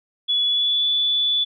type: tone with pitch glide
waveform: sine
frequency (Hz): 3409 to 3461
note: G#7 to A7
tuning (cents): +45 to -29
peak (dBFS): -17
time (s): 0.28-1.45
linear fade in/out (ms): 20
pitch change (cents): +26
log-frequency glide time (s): 0.47-0.87
effects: none